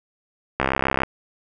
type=click train; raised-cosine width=0.5 ms; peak=-4 dBFS; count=30; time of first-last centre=0.6-1.034 s; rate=66.8 Hz; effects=none